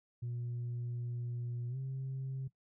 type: tone with pitch glide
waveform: sine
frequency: 120.5 to 132.93 Hz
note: B2 to C3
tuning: -42 to +28 cents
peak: -35 dBFS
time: 0.22-2.48 s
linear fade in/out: 10 ms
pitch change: +170 cents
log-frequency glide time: 1.69-1.77 s
effects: noise-tail reverb RT60 0.1 s tail -17 dB re dry + tanh soft clip ceiling -34 dBFS